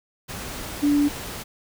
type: tone in noise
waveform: sine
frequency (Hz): 289.8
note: D4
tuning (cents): -23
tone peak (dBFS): -16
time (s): 0.82-1.09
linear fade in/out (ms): 20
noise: pink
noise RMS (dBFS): -34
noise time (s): 0.28-1.44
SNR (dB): +15
effects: none